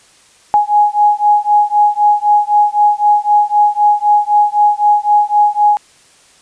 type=beating tone pair; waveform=sine; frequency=830.6 / 834.5 Hz; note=G#5 / G#5; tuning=0 / +8 cents; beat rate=3.9 Hz; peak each=-11 dBFS; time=0.54-5.77 s; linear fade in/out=0 ms; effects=white hiss -47 dBFS RMS until 6.41 s + resampled to 22050 Hz